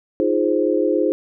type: chord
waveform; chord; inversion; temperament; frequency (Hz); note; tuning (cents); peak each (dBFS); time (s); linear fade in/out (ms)
sine; F minor seventh; third; equal; 311.1 / 349.2 / 415.3 / 523.3; Eb4 / F4 / Ab4 / C5; 0 / 0 / 0 / 0; -21; 0.2-1.12; 0
effects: none